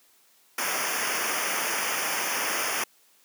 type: noise with comb filter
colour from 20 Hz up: pink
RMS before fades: -28 dBFS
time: 0.58-2.84 s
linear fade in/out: 5 ms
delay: 0.25 ms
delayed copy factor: -1
effects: white hiss -61 dBFS RMS until 3.24 s + high-pass 200 Hz 12 dB/octave